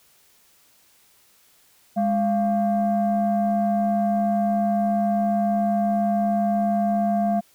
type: tone pair together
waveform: sine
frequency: 206.1 / 691 Hz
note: G#3 / F5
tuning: -13 / -19 cents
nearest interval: octave + major sixth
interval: 2094 cents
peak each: -20 dBFS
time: 1.96-7.41 s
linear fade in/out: 20 ms
effects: tanh soft clip ceiling -14 dBFS + white hiss -58 dBFS RMS until 7.54 s